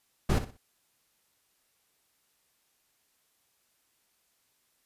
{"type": "noise with echo", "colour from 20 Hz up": "brown", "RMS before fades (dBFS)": -24, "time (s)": [0.29, 0.39], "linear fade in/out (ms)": 10, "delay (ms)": 61, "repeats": 3, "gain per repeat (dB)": -11, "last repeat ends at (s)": 0.573, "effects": ["white hiss -72 dBFS RMS until 4.85 s", "resampled to 32000 Hz"]}